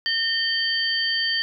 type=tone cluster; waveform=sine; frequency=1826 / 3129 / 4596 Hz; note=A#6 / G7 / D8; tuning=-36 / -4 / -38 cents; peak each=-25 dBFS; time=0.06-1.42 s; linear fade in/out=0 ms; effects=none